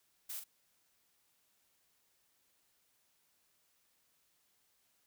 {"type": "noise with echo", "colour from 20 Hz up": "blue", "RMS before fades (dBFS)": -43, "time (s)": [0.29, 0.4], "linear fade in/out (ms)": 10, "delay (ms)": 42, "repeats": 1, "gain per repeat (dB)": -7, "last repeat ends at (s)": 0.442, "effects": ["white hiss -75 dBFS RMS until 5.06 s"]}